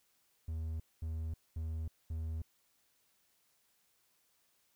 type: tone bursts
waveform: triangle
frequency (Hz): 80.1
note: E2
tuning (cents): -49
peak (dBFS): -34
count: 4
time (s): 0.48-2.42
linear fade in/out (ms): 5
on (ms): 320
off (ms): 220
effects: white hiss -74 dBFS RMS until 4.75 s